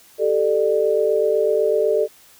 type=chord; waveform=sine; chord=G suspended second; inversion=none; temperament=equal with one note detuned; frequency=392 / 440 / 597.6 Hz; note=G4 / A4 / D5; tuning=0 / 0 / +30 cents; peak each=-22 / -18 / -20 dBFS; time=0.18-2.08 s; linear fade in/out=50 ms; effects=white hiss -50 dBFS RMS until 2.39 s